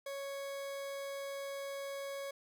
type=tone; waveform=40% pulse; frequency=554.4 Hz; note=C#5; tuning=in tune; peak=-39 dBFS; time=0.06-2.31 s; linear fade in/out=5 ms; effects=none